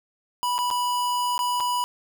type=tone with dropouts; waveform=square; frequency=982 Hz; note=B5; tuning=10 cents flat; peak=-23 dBFS; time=0.43-1.84 s; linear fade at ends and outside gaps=0 ms; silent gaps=0.581-0.588 / 0.703-0.711 / 1.379-1.391 / 1.601-1.605 s; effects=none